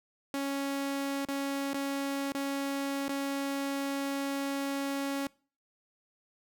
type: tone with dropouts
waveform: sawtooth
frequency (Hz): 277.2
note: C#4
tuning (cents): 0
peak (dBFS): -27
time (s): 0.34-5.27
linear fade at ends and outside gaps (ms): 1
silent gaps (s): 1.251-1.286 / 1.734-1.744 / 2.321-2.348 / 3.082-3.093
effects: noise-tail reverb RT60 0.4 s tail -23 dB re dry